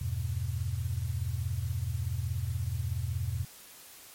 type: chord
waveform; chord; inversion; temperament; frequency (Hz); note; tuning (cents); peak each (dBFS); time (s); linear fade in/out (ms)
sine; E minor; none; just; 82.41 / 98.89 / 123.61; E2 / G2 / B2; 0 / +16 / +2; -34; 0.01-3.45; 5
effects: white hiss -51 dBFS RMS until 4.14 s + MP3 64 kbps